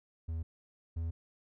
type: tone pair in turn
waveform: triangle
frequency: 81.5 / 82.54 Hz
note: E2 / E2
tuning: -19 / +3 cents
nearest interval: unison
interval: 22 cents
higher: second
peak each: -32 / -31 dBFS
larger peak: second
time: 0.28-0.43 / 0.96-1.11 s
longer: neither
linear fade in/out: 10 ms
effects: none